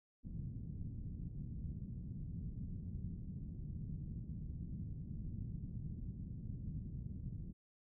white low-pass noise, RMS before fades -45 dBFS, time 0.23-7.53 s, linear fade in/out 20 ms, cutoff 180 Hz, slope 24 dB/octave, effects none

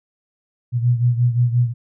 sine beating tone pair, 120 / 125.7 Hz, B2 / B2, -49 / +31 cents, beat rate 5.7 Hz, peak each -15 / -20 dBFS, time 0.72-1.74 s, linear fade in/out 50 ms, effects none

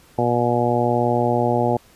harmonic tone, 120.4 Hz, B2, 44 cents flat, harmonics 1 / 2 / 3 / 4 / 5 / 6 / 7, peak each -24 / -24 / -24 / -24 / -24 / -24 / -24 dBFS, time 0.18-1.77 s, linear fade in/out 5 ms, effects pink hiss -52 dBFS RMS until 1.95 s + resampled to 32000 Hz

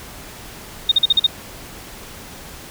sine tone bursts, 3694 Hz, A#7, 16 cents flat, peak -9 dBFS, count 6, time 0.89-1.266 s, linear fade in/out 5 ms, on 26 ms, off 44 ms, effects pink hiss -37 dBFS RMS until 2.7 s

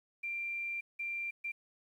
sine tone bursts at uneven times, 2370 Hz, D7, 15 cents sharp, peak -35 dBFS, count 3, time 0.23-0.81 / 0.99-1.31 / 1.44-1.52 s, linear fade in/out 10 ms, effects 11-bit

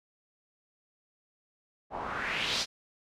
white noise with low-pass filter sweep, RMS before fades -33 dBFS, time 1.9-2.66 s, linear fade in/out 50 ms, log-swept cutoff 720 to 5300 Hz, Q 2.7, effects none

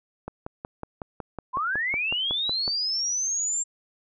click train, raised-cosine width 1 ms, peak -19 dBFS, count 14, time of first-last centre 0.28-2.679 s, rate 5.42 Hz
sine linear sweep, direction up, 973 to 7459 Hz, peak -24 dBFS, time 1.53-3.64 s, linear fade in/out 20 ms
effects none

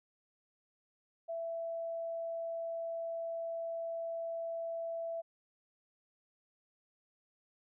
sine tone, 665 Hz, E5, 15 cents sharp, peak -36 dBFS, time 1.28-5.22 s, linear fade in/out 20 ms, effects none

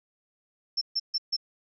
sine tone bursts, 5360 Hz, E8, 28 cents sharp, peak -24 dBFS, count 4, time 0.77-1.366 s, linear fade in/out 10 ms, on 44 ms, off 140 ms, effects none

